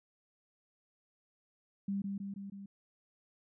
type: tone with echo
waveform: sine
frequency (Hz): 198.1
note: G3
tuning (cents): +18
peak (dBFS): -32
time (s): 1.88-2.02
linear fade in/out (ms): 5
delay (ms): 160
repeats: 4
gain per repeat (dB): -3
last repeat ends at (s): 2.66
effects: none